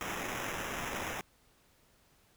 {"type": "noise with sample-and-hold", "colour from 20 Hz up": "blue", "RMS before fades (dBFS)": -38, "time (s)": [0.01, 1.21], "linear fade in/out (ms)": 0, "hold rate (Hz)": 4410, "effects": ["pink hiss -67 dBFS RMS until 2.36 s"]}